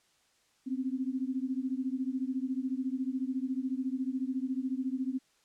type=beating tone pair; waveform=sine; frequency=254.9 / 268.9 Hz; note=C4 / C4; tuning=-45 / +47 cents; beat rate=14 Hz; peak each=-33 / -34 dBFS; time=0.66-5.19 s; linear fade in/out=20 ms; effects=white hiss -69 dBFS RMS until 5.44 s + low-pass 8000 Hz 12 dB/octave